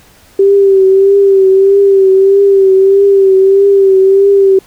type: tone with vibrato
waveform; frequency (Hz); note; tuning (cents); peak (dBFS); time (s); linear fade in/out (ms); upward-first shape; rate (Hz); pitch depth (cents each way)
sine; 389.9; G4; -9; -3; 0.39-4.59; 5; triangle; 1.6; 47
effects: pink hiss -43 dBFS RMS until 4.66 s